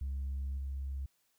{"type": "tone with level steps", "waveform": "sine", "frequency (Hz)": 68, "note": "C#2", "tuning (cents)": -33, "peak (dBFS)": [-32, -34], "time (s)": [0.01, 1.06], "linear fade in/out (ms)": 5, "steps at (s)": 0.57, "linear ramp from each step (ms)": 20, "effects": ["tanh soft clip ceiling -32 dBFS", "white hiss -75 dBFS RMS until 1.38 s"]}